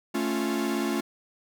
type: chord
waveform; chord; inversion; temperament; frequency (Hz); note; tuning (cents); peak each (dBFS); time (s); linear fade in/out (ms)
45% pulse; A augmented; none; equal; 220 / 277.2 / 349.2; A3 / C#4 / E#4; 0 / 0 / 0; -30; 0.14-1.01; 10
effects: none